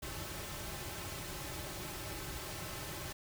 pink noise with comb filter, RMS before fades -43 dBFS, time 0.02-3.13 s, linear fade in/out 10 ms, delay 4.2 ms, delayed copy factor -0.65, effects none

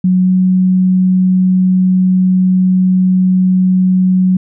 sine tone with pitch glide, 183.8 to 185.08 Hz, F#3 to F#3, -11 to +1 cents, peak -7 dBFS, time 0.04-4.37 s, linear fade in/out 5 ms, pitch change +12 cents, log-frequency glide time 0.23-0.29 s, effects none

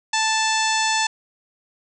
harmonic tone with a mistuned harmonic, 880 Hz, A5, in tune, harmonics 1 / 2 / 3 / 4 / 5 / 6 / 7 / 8 / 9, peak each -22 / -25 / -27 / -28 / -29 / -30 / -30 / -31 / -32 dBFS, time 0.13-1.07 s, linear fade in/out 5 ms, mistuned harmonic 5, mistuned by -18 cents, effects none

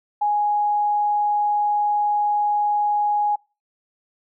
sine tone, 830.6 Hz, G#5, in tune, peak -17 dBFS, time 0.21-3.36 s, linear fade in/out 10 ms, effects noise-tail reverb RT60 0.3 s tail -25 dB re dry

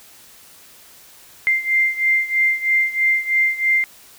sine beating tone pair, 2093 / 2096.1 Hz, C7 / C7, 0 / +3 cents, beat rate 3.1 Hz, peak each -17 / -20 dBFS, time 1.47-3.84 s, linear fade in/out 0 ms, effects white hiss -46 dBFS RMS until 4.18 s

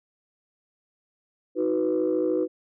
sine chord, B major, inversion first, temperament equal with one note detuned, 316.6 / 370 / 493.9 Hz, D#4 / F#4 / B4, +30 / 0 / 0 cents, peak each -25 dBFS, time 1.55-2.48 s, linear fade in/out 50 ms, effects tanh soft clip ceiling -15 dBFS

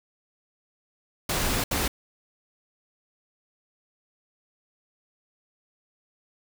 pink noise bursts at uneven times, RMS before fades -26 dBFS, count 2, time 1.29-1.64 / 1.71-1.88 s, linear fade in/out 5 ms, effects none

